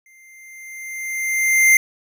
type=tone with exponential growth; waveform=square; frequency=2093 Hz; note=C7; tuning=in tune; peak=-9 dBFS; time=0.06-1.77 s; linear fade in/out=2 ms; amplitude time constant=370 ms; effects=none